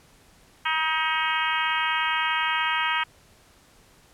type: harmonic tone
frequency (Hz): 316.8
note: D#4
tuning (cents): +31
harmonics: 3 / 4 / 5 / 6 / 7 / 8 / 9 / 10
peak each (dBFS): -28 / -29 / -30 / -31 / -31 / -32 / -33 / -33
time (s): 0.65-3.04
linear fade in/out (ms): 10
effects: pink hiss -56 dBFS RMS until 4.13 s + low-pass 12000 Hz 12 dB/octave